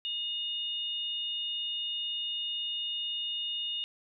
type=tone pair together; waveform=sine; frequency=2871 / 3629 Hz; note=F7 / A#7; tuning=+47 / -47 cents; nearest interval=major third; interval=406 cents; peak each=-33 / -37 dBFS; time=0.05-3.84 s; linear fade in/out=0 ms; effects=none